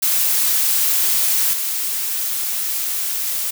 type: noise with level steps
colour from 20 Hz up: blue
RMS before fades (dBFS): -17 / -22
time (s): 0.02-3.51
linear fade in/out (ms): 10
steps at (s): 1.53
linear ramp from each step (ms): 5
effects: none